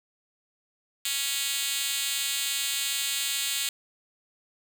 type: tone with high-pass filter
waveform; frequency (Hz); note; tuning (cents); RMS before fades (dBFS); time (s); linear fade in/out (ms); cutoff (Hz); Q
5% pulse; 277.2; C#4; 0; -29; 1.05-3.69; 2; 4300; 1.1
effects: none